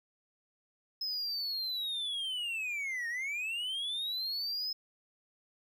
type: linear two-way sweep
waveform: triangle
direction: down then up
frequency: 5150 to 1827 to 5150 Hz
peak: -32 dBFS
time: 1.01-4.73 s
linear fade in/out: 5 ms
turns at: 3.08 s
effects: none